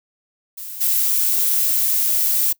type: noise with level steps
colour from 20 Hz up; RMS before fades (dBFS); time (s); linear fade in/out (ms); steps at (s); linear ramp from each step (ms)
violet; -32 / -18; 0.57-2.53; 10; 0.8; 20
effects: noise-tail reverb RT60 0.1 s tail -23 dB re dry